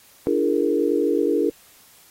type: chord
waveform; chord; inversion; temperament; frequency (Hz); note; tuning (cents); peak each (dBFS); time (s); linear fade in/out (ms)
sine; Bb dominant seventh; first; equal with one note detuned; 293.7 / 341.4 / 415.3 / 466.2; D4 / F4 / Ab4 / Bb4; 0 / -39 / 0 / 0; -23; 0.27-1.5; 0
effects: white hiss -52 dBFS RMS until 2.1 s + AAC 48 kbps